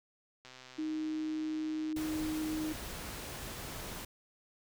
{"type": "click train", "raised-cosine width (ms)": 0.2, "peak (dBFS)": -34, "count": 190, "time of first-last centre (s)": [0.45, 1.927], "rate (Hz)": 128}
{"type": "tone", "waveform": "sine", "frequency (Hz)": 311.1, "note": "D#4", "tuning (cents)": 0, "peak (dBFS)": -33, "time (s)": [0.78, 2.73], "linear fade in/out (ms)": 10}
{"type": "noise", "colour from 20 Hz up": "pink", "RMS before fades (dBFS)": -43, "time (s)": [1.96, 4.05], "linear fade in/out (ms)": 5}
{"effects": []}